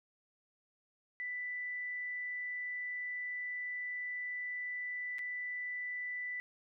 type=tone with dropouts; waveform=sine; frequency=1983 Hz; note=B6; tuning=7 cents sharp; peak=-37 dBFS; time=1.2-6.4 s; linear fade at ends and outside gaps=0 ms; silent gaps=5.184-5.191 s; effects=none